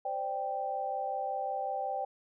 sine chord, C suspended second, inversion none, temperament just, 523.3 / 588.7 / 784.9 Hz, C5 / D5 / G5, 0 / +4 / +2 cents, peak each -39 / -39 / -33 dBFS, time 0.05-2.05 s, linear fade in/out 5 ms, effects none

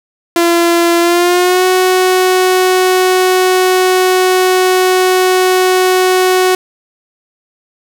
sawtooth tone with pitch glide, 341.2 to 369.9 Hz, F4 to F#4, -40 to 0 cents, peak -4 dBFS, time 0.36-6.55 s, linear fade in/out 2 ms, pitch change +140 cents, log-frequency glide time 1-1.65 s, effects none

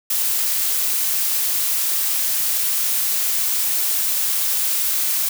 blue noise, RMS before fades -20 dBFS, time 0.1-5.29 s, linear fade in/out 5 ms, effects none

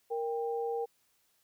sine tone pair together, 466.4 / 793 Hz, A#4 / G5, +1 / +20 cents, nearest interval major sixth, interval 919 cents, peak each -32 / -37 dBFS, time 0.1-0.86 s, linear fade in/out 20 ms, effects white hiss -72 dBFS RMS until 1.43 s

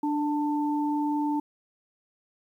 sine tone pair together, 295 / 889.4 Hz, D4 / A5, +8 / +18 cents, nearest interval octave + perfect fifth, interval 1910 cents, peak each -25 / -30 dBFS, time 0.03-1.4 s, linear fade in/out 5 ms, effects 10-bit

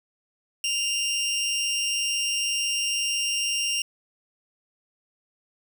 20% pulse tone with amplitude modulation, 2794 Hz, F7, in tune, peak -17 dBFS, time 0.64-3.82 s, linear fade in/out 2 ms, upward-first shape sine, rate 222 Hz, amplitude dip 50%, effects none

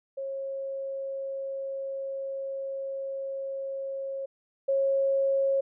sine tone pair in turn, 543 / 544.9 Hz, C#5 / C#5, -36 / -30 cents, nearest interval unison, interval 6 cents, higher second, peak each -31 / -22 dBFS, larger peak second, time 0.17-4.26 / 4.68-5.61 s, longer first, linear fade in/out 10 ms, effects none

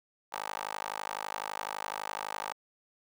15% pulse tone with high-pass filter, 51.91 Hz, G#1, in tune, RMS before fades -38 dBFS, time 0.32-2.53 s, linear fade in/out 10 ms, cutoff 870 Hz, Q 2.5, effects none

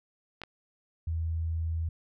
clicks, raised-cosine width 0.3 ms, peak -24 dBFS, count 2, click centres 0.417 / 0.436 s
sine tone, 81.7 Hz, E2, 15 cents flat, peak -28 dBFS, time 1.07-1.89 s, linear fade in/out 5 ms
effects none

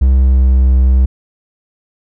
triangle tone with pitch glide, 65.41 to 64.43 Hz, C2 to C2, 0 to -26 cents, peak -4 dBFS, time 0.01-1.06 s, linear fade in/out 10 ms, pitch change -26 cents, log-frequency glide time 0.14-0.51 s, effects none

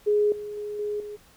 sine tone with level steps, 416.9 Hz, G#4, 7 cents sharp, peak -18 / -32 / -30 / -26 / -34 dBFS, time 0.06-1.17 s, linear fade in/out 20 ms, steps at 0.32 / 0.57 / 0.79 / 1 s, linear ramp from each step 2 ms, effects pink hiss -56 dBFS RMS until 1.36 s

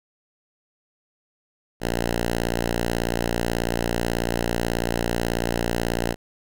5% pulse tone, 58.27 Hz, A#1, in tune, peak -11 dBFS, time 1.8-6.16 s, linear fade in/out 50 ms, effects none

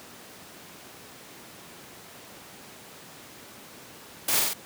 white noise with echo, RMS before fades -25 dBFS, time 4.28-4.4 s, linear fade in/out 5 ms, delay 45 ms, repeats 3, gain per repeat -2 dB, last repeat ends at 4.535 s, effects pink hiss -46 dBFS RMS until 4.65 s + high-pass 150 Hz 12 dB/octave

